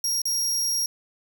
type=tone with dropouts; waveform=sawtooth; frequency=5610 Hz; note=F8; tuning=7 cents sharp; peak=-20 dBFS; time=0.04-0.86 s; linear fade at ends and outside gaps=2 ms; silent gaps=0.218-0.254 s; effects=none